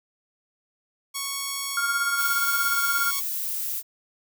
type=tone; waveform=5% pulse; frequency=1108.7 Hz; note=C#6; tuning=in tune; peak=-16 dBFS; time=1.14-3.21 s; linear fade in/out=20 ms
type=tone with tremolo; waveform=sine; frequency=1398 Hz; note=F6; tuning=1 cent sharp; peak=-20 dBFS; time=1.77-3.11 s; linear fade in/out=2 ms; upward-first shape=triangle; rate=17 Hz; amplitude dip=65%
type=noise; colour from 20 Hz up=violet; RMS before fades=-29 dBFS; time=2.16-3.83 s; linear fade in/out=50 ms
effects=none